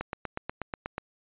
click train, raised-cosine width 0.5 ms, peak -17 dBFS, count 9, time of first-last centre 0.01-0.981 s, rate 8.24 Hz, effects resampled to 8000 Hz

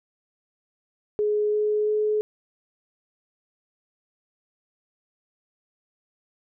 sine tone with pitch steps, 420 / 422.7 / 425.4 Hz, G#4 / G#4 / G#4, +19 / +31 / +42 cents, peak -20 dBFS, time 1.19-2.21 s, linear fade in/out 0 ms, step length 340 ms, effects none

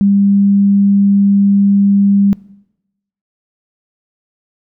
sine tone, 199.6 Hz, G3, 32 cents sharp, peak -7 dBFS, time 0.01-2.33 s, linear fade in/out 0 ms, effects noise-tail reverb RT60 0.9 s tail -21 dB re dry

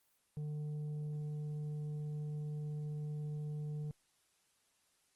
sine tone with tanh clipping, 150 Hz, D3, 37 cents sharp, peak -39 dBFS, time 0.37-3.91 s, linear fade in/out 0 ms, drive 5 dB, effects white hiss -75 dBFS RMS until 5.15 s + Opus 24 kbps

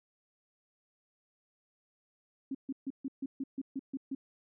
sine tone bursts, 270 Hz, C#4, 45 cents flat, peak -33 dBFS, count 10, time 2.51-4.15 s, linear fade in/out 5 ms, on 38 ms, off 140 ms, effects none

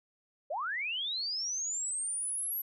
sine linear sweep, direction up, 523.3 to 11840 Hz, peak -32 dBFS, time 0.5-2.62 s, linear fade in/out 10 ms, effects none

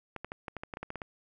clicks, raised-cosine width 0.5 ms, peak -23 dBFS, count 12, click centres 0.163 / 0.246 / 0.319 / 0.482 / 0.567 / 0.635 / 0.738 / 0.771 / 0.83 / 0.904 / 0.957 / 1.018 s, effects none

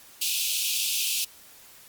pink high-pass noise, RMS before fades -27 dBFS, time 0.21-1.25 s, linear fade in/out 10 ms, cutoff 2500 Hz, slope 96 dB/octave, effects white hiss -51 dBFS RMS until 1.88 s + Opus 48 kbps

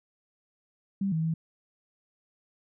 sine tone with pitch steps, 196.1 / 160.4 / 162.1 Hz, G3 / E3 / E3, +1 / -47 / -29 cents, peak -25 dBFS, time 1.01-1.34 s, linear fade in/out 5 ms, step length 110 ms, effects none

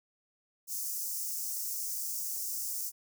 white high-pass noise, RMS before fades -36 dBFS, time 0.67-2.92 s, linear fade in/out 50 ms, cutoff 5300 Hz, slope 48 dB/octave, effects none

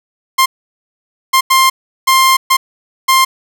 sawtooth tone bursts at uneven times, 1055 Hz, C6, 14 cents sharp, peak -3 dBFS, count 6, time 0.38-0.46 / 1.33-1.41 / 1.5-1.7 / 2.07-2.37 / 2.5-2.57 / 3.08-3.25 s, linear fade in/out 10 ms, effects none

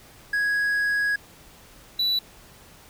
triangle tone pair in turn, 1661.2 / 3951 Hz, G#6 / B7, 0 / 0 cents, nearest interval octave + minor third, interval 1500 cents, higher second, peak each -19 dBFS, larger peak neither, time 0.33-1.16 / 1.99-2.19 s, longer first, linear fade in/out 5 ms, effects pink hiss -50 dBFS RMS until 2.89 s

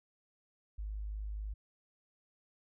sine tone, 51.91 Hz, G#1, in tune, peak -37 dBFS, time 0.78-1.54 s, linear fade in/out 10 ms, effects none

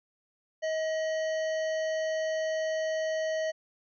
harmonic tone with a mistuned harmonic, 634 Hz, D#5, 32 cents sharp, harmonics 1 / 3 / 5 / 7 / 9 / 10, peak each -28 / -38 / -46 / -50 / -52 / -51 dBFS, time 0.62-3.52 s, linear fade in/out 20 ms, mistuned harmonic 5, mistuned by -79 cents, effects none

